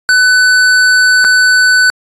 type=tone with dropouts; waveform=square; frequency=1500 Hz; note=F#6; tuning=23 cents sharp; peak=-6 dBFS; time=0.09-1.9 s; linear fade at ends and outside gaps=0 ms; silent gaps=1.243-1.248 s; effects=resampled to 22050 Hz